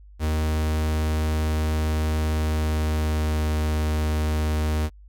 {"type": "tone with pitch glide", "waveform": "45% pulse", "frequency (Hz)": [77.7, 76.99], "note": ["D#2", "D#2"], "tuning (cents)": [-2, -18], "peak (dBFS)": -21, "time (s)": [0.19, 4.9], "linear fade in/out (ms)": 50, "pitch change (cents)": -16, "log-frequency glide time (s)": [2.34, 3.46], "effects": ["added 50 Hz sine -44 dBFS peak until 5.08 s"]}